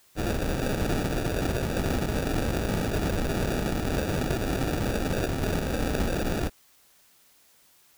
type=noise with sample-and-hold; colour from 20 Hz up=pink; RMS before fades=-27 dBFS; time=0.15-6.5 s; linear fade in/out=50 ms; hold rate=1050 Hz; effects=white hiss -60 dBFS RMS until 7.97 s